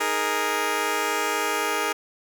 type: chord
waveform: 10% pulse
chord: D# suspended fourth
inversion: none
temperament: just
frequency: 311.1 / 414.8 / 466.7 Hz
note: D#4 / G#4 / A#4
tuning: 0 / -2 / +2 cents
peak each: -23 / -18 / -19 dBFS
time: 0-1.93 s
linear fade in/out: 10 ms
effects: none